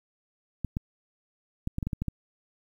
clicks, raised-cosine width 5 ms, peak -17 dBFS, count 9, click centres 0.647 / 0.769 / 1.674 / 1.784 / 1.828 / 1.87 / 1.932 / 2.02 / 2.083 s, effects 9-bit

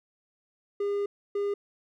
triangle tone bursts at uneven times, 405.1 Hz, G#4, 43 cents flat, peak -24 dBFS, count 2, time 0.8-1.06 / 1.35-1.54 s, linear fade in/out 5 ms, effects none

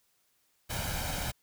pink noise with comb filter, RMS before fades -34 dBFS, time 0.69-1.32 s, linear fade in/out 20 ms, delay 1.3 ms, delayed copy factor +0.65, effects white hiss -72 dBFS RMS until 1.42 s

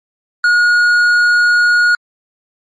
sine tone with tanh clipping, 1443 Hz, F#6, 44 cents flat, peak -9 dBFS, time 0.44-1.95 s, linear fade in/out 2 ms, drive 7 dB, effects MP3 48 kbps

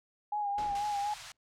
sine tone with vibrato, 821 Hz, G#5, 20 cents flat, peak -30 dBFS, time 0.32-1.14 s, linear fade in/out 5 ms, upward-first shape sine, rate 4.1 Hz, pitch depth 40 cents each way
pink noise with exponential decay, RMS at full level -42 dBFS, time 0.58-1.37 s, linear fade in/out 2 ms, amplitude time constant 170 ms
white band-stop noise, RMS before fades -42 dBFS, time 0.75-1.32 s, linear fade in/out 2 ms, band 140 to 640 Hz, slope 48 dB/octave
effects low-pass 6000 Hz 12 dB/octave

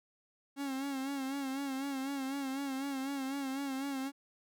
45% pulse tone with vibrato, 272.3 Hz, C#4, 31 cents flat, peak -35 dBFS, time 0.56-4.12 s, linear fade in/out 50 ms, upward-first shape sine, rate 4 Hz, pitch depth 59 cents each way, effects none

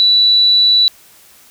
sine tone, 3951 Hz, B7, in tune, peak -7 dBFS, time 0-0.88 s, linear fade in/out 0 ms, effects white hiss -45 dBFS RMS until 1.5 s

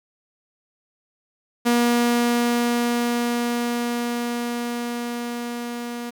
sawtooth tone with level ramp, 238.9 Hz, A#3, 43 cents sharp, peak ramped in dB -12 to -25 dBFS, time 1.65-6.11 s, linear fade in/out 20 ms, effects 9-bit

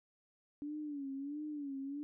sine tone with vibrato, 286.6 Hz, D4, 42 cents flat, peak -39 dBFS, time 0.62-2.03 s, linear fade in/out 0 ms, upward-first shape sine, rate 1.5 Hz, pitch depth 100 cents each way, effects none

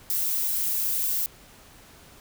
violet noise, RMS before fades -26 dBFS, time 0.1-1.26 s, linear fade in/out 0 ms, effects pink hiss -51 dBFS RMS until 2.2 s

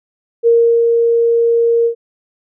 sine tone with ADSR envelope, 465.5 Hz, A#4, 2 cents flat, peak -6 dBFS, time 0.43-1.95 s, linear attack 38 ms, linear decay 360 ms, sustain -3 dB, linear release 93 ms, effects none

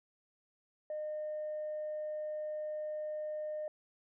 sine tone, 610 Hz, D#5, 34 cents flat, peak -35 dBFS, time 0.9-3.68 s, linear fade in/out 2 ms, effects tanh soft clip ceiling -33 dBFS

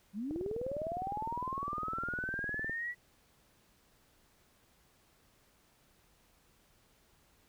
sine linear sweep, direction up, 185 to 1961 Hz, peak -35 dBFS, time 0.13-2.95 s, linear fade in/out 50 ms
click train, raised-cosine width 2 ms, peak -29 dBFS, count 48, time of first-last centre 0.31-2.696 s, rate 19.7 Hz
effects pink hiss -68 dBFS RMS until 7.48 s

